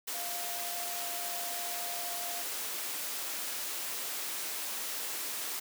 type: tone in noise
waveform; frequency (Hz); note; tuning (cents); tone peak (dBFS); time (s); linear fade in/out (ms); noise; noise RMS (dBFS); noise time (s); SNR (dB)
sine; 698.5; F5; 0; -42; 0.14-2.42; 10; white; -37; 0.07-5.6; -8
effects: high-pass 300 Hz 12 dB/octave